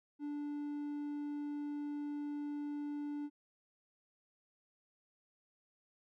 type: tone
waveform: triangle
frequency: 292.1 Hz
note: D4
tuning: 9 cents flat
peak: -36 dBFS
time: 0.19-3.3 s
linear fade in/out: 50 ms
effects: none